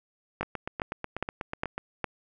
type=two click trains; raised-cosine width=0.5 ms; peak=-17 / -13 dBFS; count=12 / 5; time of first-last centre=0.43-1.78 / 0.41-2.043 s; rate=8.15 / 2.45 Hz; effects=none